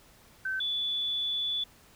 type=tone pair in turn; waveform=sine; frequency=1539 / 3455 Hz; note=G6 / A7; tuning=-32 / -32 cents; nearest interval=octave + major second; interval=1400 cents; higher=second; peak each=-29 / -28 dBFS; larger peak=second; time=0.45-0.6 / 0.6-1.64 s; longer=second; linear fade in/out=5 ms; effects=pink hiss -58 dBFS RMS until 1.95 s